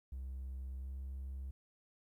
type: tone with pitch glide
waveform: triangle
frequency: 65.41 to 66.67 Hz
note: C2 to C2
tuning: 0 to +33 cents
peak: -38 dBFS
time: 0.12-1.51 s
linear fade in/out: 5 ms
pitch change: +33 cents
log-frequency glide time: 0.8-0.9 s
effects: tanh soft clip ceiling -36 dBFS + 13-bit